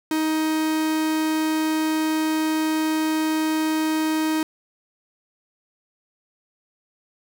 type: tone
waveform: 45% pulse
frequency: 313.8 Hz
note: D#4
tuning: 15 cents sharp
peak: -20 dBFS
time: 0.11-4.43 s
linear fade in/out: 2 ms
effects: none